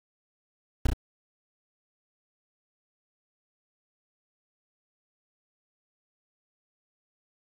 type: noise with echo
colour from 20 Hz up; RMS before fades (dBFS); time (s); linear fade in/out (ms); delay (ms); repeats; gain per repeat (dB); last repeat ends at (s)
brown; -20; 0.85-0.87; 5; 32; 2; -2; 0.934
effects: none